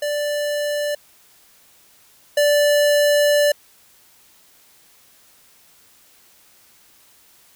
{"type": "tone pair in turn", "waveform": "square", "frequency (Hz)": [587.3, 585.1], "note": ["D5", "D5"], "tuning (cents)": [0, -7], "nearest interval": "unison", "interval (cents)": 7, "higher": "first", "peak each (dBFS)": [-21, -14], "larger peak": "second", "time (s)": [[0.02, 0.95], [2.37, 3.52]], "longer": "second", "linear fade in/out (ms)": 5, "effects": ["white hiss -53 dBFS RMS until 7.55 s"]}